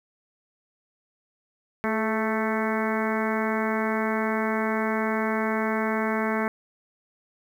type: harmonic tone with a mistuned harmonic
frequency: 220.3 Hz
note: A3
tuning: 2 cents sharp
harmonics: 1 / 2 / 3 / 4 / 5 / 6 / 7 / 8 / 9 / 10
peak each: -27 / -30 / -32 / -33 / -34 / -35 / -35 / -36 / -37 / -37 dBFS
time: 1.84-6.48 s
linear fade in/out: 0 ms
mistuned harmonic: 2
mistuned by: -38 cents
effects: 9-bit